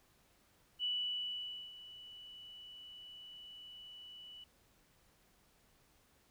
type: tone with ADSR envelope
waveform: sine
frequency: 2960 Hz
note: F#7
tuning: in tune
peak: -33 dBFS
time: 0.79-4.44 s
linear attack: 47 ms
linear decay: 880 ms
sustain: -17 dB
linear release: 3 ms
effects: pink hiss -70 dBFS RMS until 6.3 s